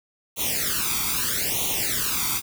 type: noise with flanger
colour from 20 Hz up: white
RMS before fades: -25 dBFS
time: 0.36-2.42 s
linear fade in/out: 50 ms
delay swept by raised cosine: 0.3 to 0.87 ms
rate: 0.78 Hz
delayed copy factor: +0.95
effects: none